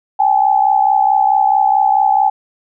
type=tone pair together; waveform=sine; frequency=785.4 / 850 Hz; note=G5 / G#5; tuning=+3 / +40 cents; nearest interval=minor second; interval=137 cents; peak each=-12 dBFS; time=0.19-2.3 s; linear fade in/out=10 ms; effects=none